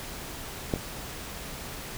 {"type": "clicks", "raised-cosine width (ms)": 2, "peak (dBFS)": [-11, -23], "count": 2, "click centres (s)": [0.738, 0.76], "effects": ["pink hiss -39 dBFS RMS until 1.97 s"]}